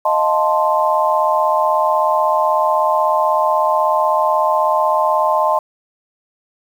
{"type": "chord", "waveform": "sine", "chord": "F dominant seventh", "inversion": "third", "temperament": "equal", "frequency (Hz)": [622.3, 698.5, 880, 1046.5], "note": ["Eb5", "F5", "A5", "C6"], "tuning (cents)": [0, 0, 0, 0], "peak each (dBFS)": [-17, -23, -17, -17], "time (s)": [0.05, 5.59], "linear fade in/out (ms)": 5, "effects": ["7-bit"]}